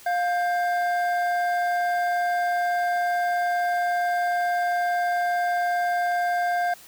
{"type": "tone pair together", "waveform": "triangle", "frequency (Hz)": [705, 1582.7], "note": ["F5", "G6"], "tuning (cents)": [16, 16], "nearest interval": "octave + major second", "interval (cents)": 1400, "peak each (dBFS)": [-20, -27], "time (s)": [0.06, 6.74], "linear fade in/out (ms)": 5, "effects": ["white hiss -48 dBFS RMS until 6.87 s"]}